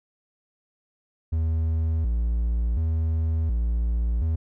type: tone with vibrato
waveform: triangle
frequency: 68.1 Hz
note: C#2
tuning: 30 cents flat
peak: -19 dBFS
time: 1.32-4.36 s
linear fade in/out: 10 ms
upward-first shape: square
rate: 0.69 Hz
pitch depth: 290 cents each way
effects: none